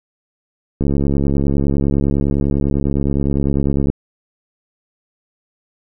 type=click train; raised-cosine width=3 ms; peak=-5 dBFS; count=217; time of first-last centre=0.81-3.9 s; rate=69.9 Hz; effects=none